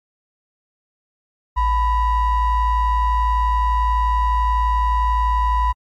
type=ring-modulated tone; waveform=triangle; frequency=469.2 Hz; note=A#4; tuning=11 cents sharp; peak=-10 dBFS; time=1.56-5.73 s; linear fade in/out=20 ms; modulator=525 Hz; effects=AAC 64 kbps